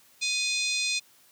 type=harmonic tone with a mistuned harmonic; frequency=830.6 Hz; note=G#5; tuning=in tune; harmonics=3 / 4 / 5 / 6 / 7 / 8 / 9 / 10; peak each=-29 / -33 / -32 / -37 / -37 / -37 / -40 / -39 dBFS; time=0.21-1 s; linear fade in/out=20 ms; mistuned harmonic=4; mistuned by=+110 cents; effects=white hiss -59 dBFS RMS until 1.31 s + high-pass 80 Hz 12 dB/octave